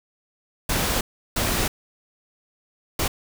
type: noise bursts at uneven times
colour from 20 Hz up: pink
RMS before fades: -23 dBFS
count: 3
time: 0.69-1.01 / 1.36-1.68 / 2.99-3.08 s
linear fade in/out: 5 ms
effects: none